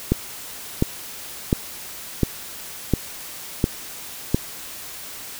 click train, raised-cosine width 3 ms, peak -3 dBFS, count 7, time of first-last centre 0.12-4.345 s, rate 1.42 Hz, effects white hiss -36 dBFS RMS until 5.39 s

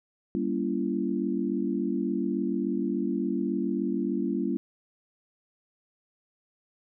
sine chord, G diminished seventh, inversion none, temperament just, 196 / 235.2 / 282.2 / 338.7 Hz, G3 / Bb3 / Db4 / Fb4, 0 / +16 / +31 / +47 cents, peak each -31 dBFS, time 0.35-4.57 s, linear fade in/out 0 ms, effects none

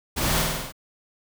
pink noise with echo, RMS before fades -25 dBFS, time 0.16-0.43 s, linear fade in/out 20 ms, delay 49 ms, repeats 6, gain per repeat -2 dB, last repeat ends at 0.724 s, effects none

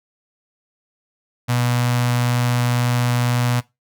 sawtooth tone with notch filter, 122 Hz, B2, 21 cents flat, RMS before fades -19 dBFS, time 1.48-3.61 s, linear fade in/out 20 ms, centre 370 Hz, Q 1, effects noise-tail reverb RT60 0.2 s tail -19 dB re dry

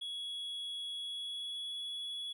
triangle tone with pitch glide, 3353 to 3378 Hz, G#7 to G#7, +16 to +29 cents, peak -37 dBFS, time 0.01-2.33 s, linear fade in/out 10 ms, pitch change +13 cents, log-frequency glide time 0.95-1.73 s, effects none

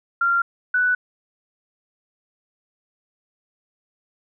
sine tone pair in turn, 1385 / 1486.3 Hz, F6 / F#6, -15 / +7 cents, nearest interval minor second, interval 122 cents, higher second, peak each -16 dBFS, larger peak neither, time 0.21-0.42 / 0.74-0.95 s, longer neither, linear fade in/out 5 ms, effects none

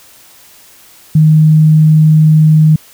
sine tone, 155.56 Hz, D#3, in tune, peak -3 dBFS, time 1.15-2.76 s, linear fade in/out 5 ms, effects white hiss -41 dBFS RMS until 2.93 s

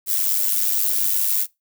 violet noise with amplitude modulation, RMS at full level -17 dBFS, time 0.06-1.47 s, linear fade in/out 50 ms, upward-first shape sine, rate 99.8 Hz, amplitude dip 75%, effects noise-tail reverb RT60 0.2 s tail -22 dB re dry

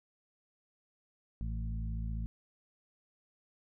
harmonic tone with a mistuned harmonic, 55.3 Hz, A1, 9 cents sharp, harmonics 1 / 2 / 3 / 4, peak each -35 / -41 / -45 / -47 dBFS, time 1.41-2.26 s, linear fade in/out 0 ms, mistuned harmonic 3, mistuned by -15 cents, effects none

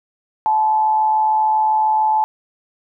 sine tone with amplitude modulation, 867 Hz, A5, 26 cents flat, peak -11 dBFS, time 0.46-2.24 s, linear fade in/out 0 ms, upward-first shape sine, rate 147 Hz, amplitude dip 40%, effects none

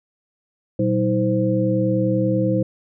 sine tone cluster, 119.9 / 190.3 / 319.7 / 518 Hz, A#2 / F#3 / D#4 / C5, +49 / +49 / +47 / -17 cents, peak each -22 dBFS, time 0.79-2.63 s, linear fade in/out 5 ms, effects none

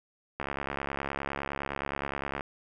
click train, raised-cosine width 0.5 ms, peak -17 dBFS, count 141, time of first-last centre 0.4-2.409 s, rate 69.7 Hz, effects none

